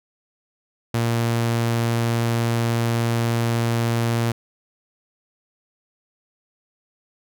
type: tone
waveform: sawtooth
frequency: 116.54 Hz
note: A#2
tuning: in tune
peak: -15 dBFS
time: 0.94-4.32 s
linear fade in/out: 5 ms
effects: none

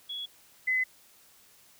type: tone pair in turn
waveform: sine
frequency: 3363 / 2027 Hz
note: G#7 / B6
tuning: +21 / +45 cents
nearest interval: major sixth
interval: 876 cents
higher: first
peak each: -34 / -24 dBFS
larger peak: second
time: 0.09-0.26 / 0.67-0.84 s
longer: neither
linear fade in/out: 10 ms
effects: white hiss -59 dBFS RMS until 1.79 s

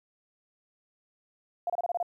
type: tone bursts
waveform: sine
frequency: 698 Hz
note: F5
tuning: 1 cent flat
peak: -26 dBFS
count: 7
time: 1.67-2.028 s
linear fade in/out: 2 ms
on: 28 ms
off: 27 ms
effects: 11-bit

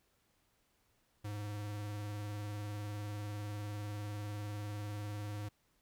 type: tone with vibrato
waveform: square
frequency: 103.83 Hz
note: G#2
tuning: in tune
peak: -40 dBFS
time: 1.24-5.49 s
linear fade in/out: 10 ms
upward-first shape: sine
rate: 20 Hz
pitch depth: 42 cents each way
effects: pink hiss -75 dBFS RMS until 5.81 s

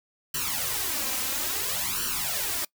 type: noise with flanger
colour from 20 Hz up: white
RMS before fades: -29 dBFS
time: 0.34-2.65 s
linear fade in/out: 5 ms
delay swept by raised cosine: 0.68 to 3.88 ms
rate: 0.59 Hz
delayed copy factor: +0.9
effects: noise-tail reverb RT60 0.1 s tail -23 dB re dry

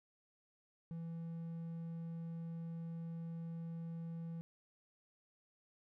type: tone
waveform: triangle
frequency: 166.1 Hz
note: E3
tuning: 13 cents sharp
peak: -40 dBFS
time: 0.91-4.41 s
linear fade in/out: 0 ms
effects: none

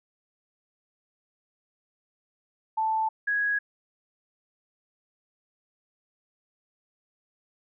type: tone pair in turn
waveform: sine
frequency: 880 / 1661.2 Hz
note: A5 / G#6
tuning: 0 / 0 cents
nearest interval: major seventh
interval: 1100 cents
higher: second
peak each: -23 dBFS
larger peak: neither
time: 2.77-3.09 / 3.27-3.59 s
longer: neither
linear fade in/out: 10 ms
effects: none

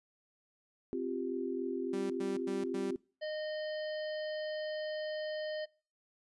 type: chord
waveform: sine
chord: C suspended fourth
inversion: none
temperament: just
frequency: 261.6 / 348.8 / 392.4 Hz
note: C4 / F4 / G4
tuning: 0 / -2 / +2 cents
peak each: -38 dBFS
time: 0.93-2.96 s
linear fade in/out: 0 ms
type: tone bursts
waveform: sawtooth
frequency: 195.7 Hz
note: G3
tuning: 3 cents flat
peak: -36 dBFS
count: 4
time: 1.93-2.91 s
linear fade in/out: 5 ms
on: 170 ms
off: 100 ms
type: harmonic tone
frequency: 615 Hz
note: D#5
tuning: 20 cents flat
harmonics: 1 / 3 / 5 / 7 / 8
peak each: -36 / -46 / -50 / -53 / -54 dBFS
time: 3.21-5.66 s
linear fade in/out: 20 ms
effects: noise-tail reverb RT60 0.4 s tail -24 dB re dry + resampled to 24000 Hz

